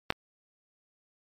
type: clicks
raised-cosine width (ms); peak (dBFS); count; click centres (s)
0.3; -7 / -27; 2; 0.104 / 0.124
effects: MP3 96 kbps